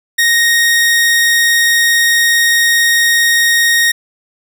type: tone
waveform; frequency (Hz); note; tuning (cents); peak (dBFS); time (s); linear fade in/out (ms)
sawtooth; 1864.7; A#6; 0; -5; 0.18-3.92; 10
effects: none